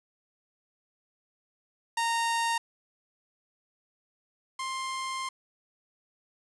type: tone pair in turn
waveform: sawtooth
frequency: 925 / 1053.7 Hz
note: A#5 / C6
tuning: -14 / +12 cents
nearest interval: major second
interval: 226 cents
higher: second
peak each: -22 / -28 dBFS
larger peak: first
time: 1.97-2.58 / 4.59-5.29 s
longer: second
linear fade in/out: 5 ms
effects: resampled to 24000 Hz + 9-bit